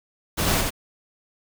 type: noise with echo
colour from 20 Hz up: pink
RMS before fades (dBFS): -23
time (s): 0.37-0.62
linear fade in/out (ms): 20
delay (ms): 86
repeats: 1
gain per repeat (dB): -2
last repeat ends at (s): 0.706
effects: none